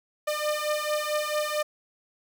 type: beating tone pair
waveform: sawtooth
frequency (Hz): 600 / 604.5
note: D5 / D5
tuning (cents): +37 / +50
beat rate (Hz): 4.5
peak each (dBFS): -25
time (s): 0.27-1.63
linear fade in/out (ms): 10
effects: none